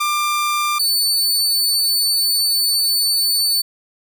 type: tone pair in turn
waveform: sawtooth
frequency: 1191 / 4497 Hz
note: D6 / C#8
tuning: +24 / +24 cents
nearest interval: octave + major seventh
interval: 2300 cents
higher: second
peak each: -13 / -12 dBFS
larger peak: second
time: 0-0.79 / 0.79-3.62 s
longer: second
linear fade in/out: 10 ms
effects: none